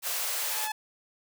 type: high-pass noise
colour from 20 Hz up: white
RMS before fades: -31 dBFS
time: 0.02-0.69 s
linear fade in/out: 50 ms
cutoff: 460 Hz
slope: 48 dB/octave
type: tone with exponential growth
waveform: sawtooth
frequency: 861 Hz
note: A5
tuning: 38 cents flat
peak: -25 dBFS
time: 0.21-0.72 s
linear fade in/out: 5 ms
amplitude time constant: 110 ms
effects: none